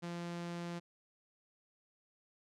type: tone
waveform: sawtooth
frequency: 172.3 Hz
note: F3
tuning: 23 cents flat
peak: -36 dBFS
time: 0.02-0.8 s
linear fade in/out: 20 ms
effects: low-pass 7000 Hz 12 dB/octave